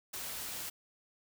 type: noise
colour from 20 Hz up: white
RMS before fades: -41 dBFS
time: 0.13-0.7 s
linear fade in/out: 10 ms
effects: none